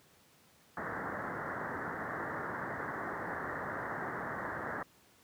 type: low-pass noise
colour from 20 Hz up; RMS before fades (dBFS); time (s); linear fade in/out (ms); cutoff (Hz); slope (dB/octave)
white; -39; 0.77-4.83; 2; 1900; 96
effects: pink hiss -64 dBFS RMS until 5.23 s + high-pass 100 Hz 12 dB/octave